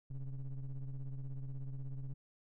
triangle ring-modulated tone, 70.4 Hz, C#2, 27 cents sharp, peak -34 dBFS, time 0.1-2.14 s, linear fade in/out 10 ms, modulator 62.2 Hz, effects none

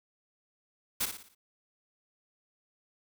white noise with echo, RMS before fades -30 dBFS, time 1-1.06 s, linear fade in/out 10 ms, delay 58 ms, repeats 5, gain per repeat -7 dB, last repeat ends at 1.35 s, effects none

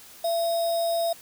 sine tone with sample-and-hold, 673 Hz, E5, 36 cents sharp, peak -22 dBFS, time 0.24-1.13 s, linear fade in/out 5 ms, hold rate 4410 Hz, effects white hiss -48 dBFS RMS until 1.21 s

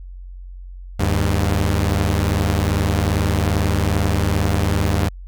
sawtooth tone pair together, 77.79 / 100.3 Hz, D#2 / G2, 0 / +40 cents, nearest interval major third, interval 440 cents, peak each -15 dBFS, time 0.99-5.09 s, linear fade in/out 10 ms, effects added 45 Hz sine -32 dBFS peak until 5.27 s

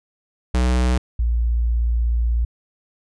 square / sine tone pair in turn, 62.2 / 58.18 Hz, B1 / A#1, +13 / -3 cents, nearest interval minor second, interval 116 cents, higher first, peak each -16 dBFS, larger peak neither, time 0.54-0.98 / 1.19-2.45 s, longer second, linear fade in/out 5 ms, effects resampled to 22050 Hz

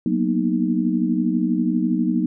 sine chord, B major seventh, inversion second, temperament equal with one note detuned, 185 / 233.1 / 245.4 / 311.1 Hz, F#3 / A#3 / B3 / D#4, 0 / 0 / -11 / 0 cents, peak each -23 dBFS, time 0.06-2.26 s, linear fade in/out 2 ms, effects none

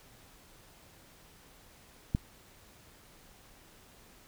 click, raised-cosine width 5 ms, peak -15 dBFS, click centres 2.149 s, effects pink hiss -58 dBFS RMS until 4.27 s

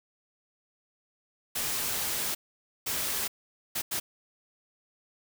white noise bursts at uneven times, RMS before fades -31 dBFS, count 4, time 1.55-2.35 / 2.86-3.28 / 3.75-3.82 / 3.91-4 s, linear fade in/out 10 ms, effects none

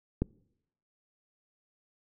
click, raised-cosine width 3 ms, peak -14 dBFS, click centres 0.22 s, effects noise-tail reverb RT60 0.8 s tail -25 dB re dry

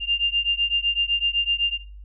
sine beating tone pair, 2794 / 2801.9 Hz, F7 / F7, 0 / +5 cents, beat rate 7.9 Hz, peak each -23 dBFS, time 0-1.78 s, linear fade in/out 50 ms, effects noise-tail reverb RT60 0.4 s tail -17 dB re dry + added 50 Hz sine -38 dBFS peak until 2.04 s

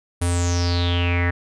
square tone with low-pass filter sweep, 87.31 Hz, F2, in tune, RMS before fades -20 dBFS, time 0.21-1.31 s, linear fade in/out 10 ms, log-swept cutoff 10000 to 1800 Hz, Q 7.8, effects none

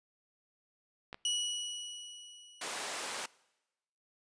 clicks, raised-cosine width 0.3 ms, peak -27 dBFS, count 2, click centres 1.129 / 1.144 s
sawtooth tone with exponential decay, 2930 Hz, F#7, 18 cents flat, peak -26 dBFS, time 1.25-3.28 s, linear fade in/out 2 ms, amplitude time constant 440 ms
pink high-pass noise, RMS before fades -39 dBFS, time 2.61-3.26 s, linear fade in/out 5 ms, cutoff 550 Hz, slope 12 dB/octave
effects noise-tail reverb RT60 1.0 s tail -23 dB re dry + resampled to 22050 Hz

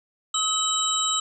sine tone cluster, 1280 / 3045 / 3866 / 7640 Hz, D#6 / F#7 / B7 / A#8, +49 / +49 / -38 / +42 cents, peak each -27 / -29 / -28 / -25 dBFS, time 0.34-1.2 s, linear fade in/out 5 ms, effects none

